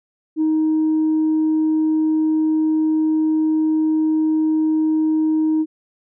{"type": "tone", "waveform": "sine", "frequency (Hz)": 313.3, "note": "D#4", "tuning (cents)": 12, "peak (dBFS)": -13, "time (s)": [0.36, 5.66], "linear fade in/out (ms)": 50, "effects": ["tanh soft clip ceiling -12 dBFS"]}